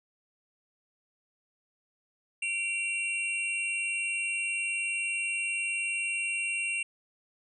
sine tone cluster, 2339 / 2750 / 8540 Hz, D7 / F7 / C9, -8 / -27 / +34 cents, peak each -35 / -30 / -39 dBFS, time 2.42-6.83 s, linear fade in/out 5 ms, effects none

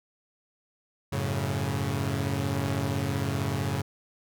sawtooth chord, F# minor, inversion none, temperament equal with one note detuned, 92.5 / 108.17 / 138.59 Hz, F#2 / A2 / C#3, 0 / -29 / 0 cents, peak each -28 / -28 / -26 dBFS, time 1.12-3.82 s, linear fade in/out 10 ms, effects none

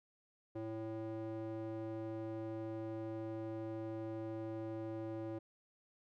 square tone with band-pass filter, 110.9 Hz, A2, 14 cents sharp, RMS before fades -43 dBFS, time 0.55-5.39 s, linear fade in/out 10 ms, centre 420 Hz, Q 2.3, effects none

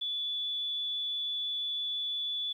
sine tone, 3451 Hz, A7, 34 cents flat, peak -31 dBFS, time 0.01-2.53 s, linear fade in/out 10 ms, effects 11-bit

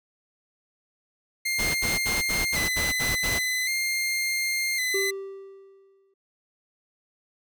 sawtooth tone with vibrato, 2065 Hz, C7, 23 cents flat, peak -21 dBFS, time 1.45-5.11 s, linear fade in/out 10 ms, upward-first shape square, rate 0.45 Hz, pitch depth 40 cents each way
pink noise bursts, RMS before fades -30 dBFS, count 8, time 1.58-3.395 s, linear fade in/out 20 ms, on 170 ms, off 65 ms
triangle tone with exponential decay, 390 Hz, G4, 9 cents flat, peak -22 dBFS, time 4.94-6.14 s, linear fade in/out 5 ms, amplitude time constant 260 ms
effects none

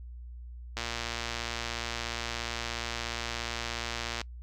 click train, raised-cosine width 0.2 ms, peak -16 dBFS, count 404, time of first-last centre 0.77-4.214 s, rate 117 Hz, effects noise-tail reverb RT60 0.1 s tail -24 dB re dry + added 60 Hz sine -41 dBFS peak until 4.42 s

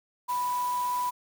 sine tone in noise, 987.8 Hz, B5, in tune, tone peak -26 dBFS, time 0.28-1.11 s, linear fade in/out 20 ms, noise white, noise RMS -42 dBFS, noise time 0.28-1.11 s, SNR +13 dB, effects none

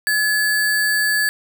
sine tone with sample-and-hold, 1706 Hz, G#6, 46 cents sharp, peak -15 dBFS, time 0.07-1.29 s, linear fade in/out 0 ms, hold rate 6300 Hz, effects none

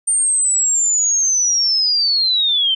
sine linear sweep, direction down, 8880 to 3061 Hz, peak -13 dBFS, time 0.07-2.75 s, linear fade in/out 10 ms, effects none

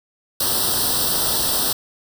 white noise with comb filter, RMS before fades -20 dBFS, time 0.4-1.73 s, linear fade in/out 5 ms, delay 0.22 ms, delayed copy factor +0.9, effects none

